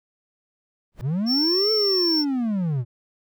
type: noise with exponential growth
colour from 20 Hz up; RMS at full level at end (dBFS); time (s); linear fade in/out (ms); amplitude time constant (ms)
brown; -32; 0.92-1.01; 0; 18
type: linear two-way sweep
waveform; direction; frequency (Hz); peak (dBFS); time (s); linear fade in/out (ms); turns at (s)
triangle; up then down; 111.9 to 443.5 to 111.9; -19; 1.01-2.85; 50; 1.72
type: tone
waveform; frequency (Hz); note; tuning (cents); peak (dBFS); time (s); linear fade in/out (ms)
triangle; 5430; F8; -50; -19; 1.26-2.25; 50
effects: none